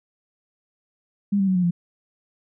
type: tone with pitch steps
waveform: sine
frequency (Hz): 201.8 / 194.25 / 186.99 / 179.99 / 173.26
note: G#3 / G3 / F#3 / F#3 / F3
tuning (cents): -49 / -16 / +19 / -48 / -13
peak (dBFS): -17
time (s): 1.32-1.71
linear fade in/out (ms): 10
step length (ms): 78
effects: none